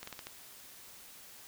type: slowing click train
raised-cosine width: 0.2 ms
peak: -25 dBFS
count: 5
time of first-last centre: 0.03-0.27 s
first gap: 44 ms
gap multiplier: 1.21
effects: white hiss -53 dBFS RMS until 1.47 s